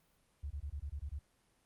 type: tone bursts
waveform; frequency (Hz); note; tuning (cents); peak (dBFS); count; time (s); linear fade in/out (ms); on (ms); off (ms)
sine; 71.4; D2; -48; -38; 8; 0.43-1.191; 10; 75; 23
effects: pink hiss -73 dBFS RMS until 1.65 s + Opus 32 kbps